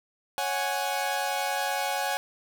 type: chord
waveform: sawtooth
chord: C# suspended fourth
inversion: none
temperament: equal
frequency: 554.4 / 740 / 830.6 Hz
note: C#5 / F#5 / G#5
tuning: 0 / 0 / 0 cents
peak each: -30 / -27 / -26 dBFS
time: 0.38-2.17 s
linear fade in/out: 0 ms
effects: none